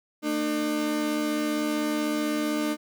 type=tone pair together; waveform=35% pulse; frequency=226 / 301.7 Hz; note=A3 / D4; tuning=+47 / +47 cents; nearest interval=perfect fourth; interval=500 cents; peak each=-30 / -24 dBFS; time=0.22-2.77 s; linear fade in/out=50 ms; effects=none